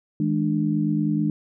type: tone cluster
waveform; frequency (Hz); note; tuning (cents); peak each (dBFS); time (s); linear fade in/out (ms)
sine; 160.4 / 209.6 / 296.2; E3 / G#3 / D4; -47 / +16 / +15; -24; 0.2-1.3; 2
effects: none